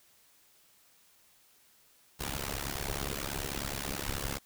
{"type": "noise with amplitude modulation", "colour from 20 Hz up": "pink", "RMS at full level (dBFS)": -32, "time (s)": [2.19, 4.39], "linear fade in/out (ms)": 20, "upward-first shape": "sine", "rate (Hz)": 69.4, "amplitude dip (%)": 100, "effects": ["white hiss -64 dBFS RMS until 4.45 s"]}